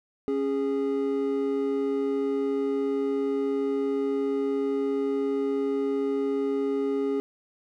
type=tone pair together; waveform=triangle; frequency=275.2 / 412.3 Hz; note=C#4 / G#4; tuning=-12 / -13 cents; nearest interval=perfect fifth; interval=699 cents; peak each=-26 / -24 dBFS; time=0.28-7.2 s; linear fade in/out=0 ms; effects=none